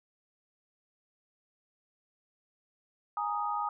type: chord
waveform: sine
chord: Ab suspended second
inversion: none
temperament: equal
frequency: 830.6 / 932.3 / 1244.5 Hz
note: Ab5 / Bb5 / Eb6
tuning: 0 / 0 / 0 cents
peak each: -34 / -36 / -33 dBFS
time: 3.17-3.69 s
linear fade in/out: 2 ms
effects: none